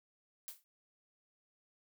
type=noise with exponential decay; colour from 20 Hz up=blue; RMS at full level=-42 dBFS; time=0.48-0.64 s; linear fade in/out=0 ms; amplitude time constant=34 ms; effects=none